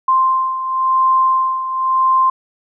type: beating tone pair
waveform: sine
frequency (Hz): 1046.5 / 1047.45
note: C6 / C6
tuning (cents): 0 / +2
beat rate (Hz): 0.95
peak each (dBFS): -13 / -19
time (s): 0.08-2.3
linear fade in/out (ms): 5
effects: none